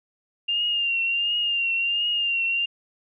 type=tone with vibrato; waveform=sine; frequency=2794 Hz; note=F7; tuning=in tune; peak=-21 dBFS; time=0.48-2.66 s; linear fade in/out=10 ms; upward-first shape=triangle; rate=1.4 Hz; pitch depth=54 cents each way; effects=none